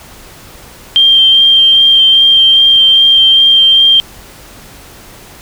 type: tone with vibrato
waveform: sine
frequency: 3168 Hz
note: G7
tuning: 18 cents sharp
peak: -3 dBFS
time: 0.96-4 s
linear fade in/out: 0 ms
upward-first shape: sine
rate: 2.5 Hz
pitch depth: 11 cents each way
effects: pink hiss -35 dBFS RMS until 5.41 s